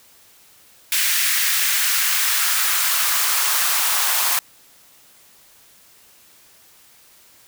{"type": "noise with high-pass filter sweep", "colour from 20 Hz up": "white", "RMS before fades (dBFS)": -19, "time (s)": [0.92, 4.39], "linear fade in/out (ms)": 2, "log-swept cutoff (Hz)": [2000, 880], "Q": 1.7, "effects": ["white hiss -51 dBFS RMS until 7.47 s"]}